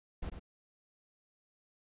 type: noise with echo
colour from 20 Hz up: brown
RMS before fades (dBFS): -38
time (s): 0.22-0.3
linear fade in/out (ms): 10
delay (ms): 96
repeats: 1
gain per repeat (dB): -7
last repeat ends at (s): 0.396
effects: resampled to 8000 Hz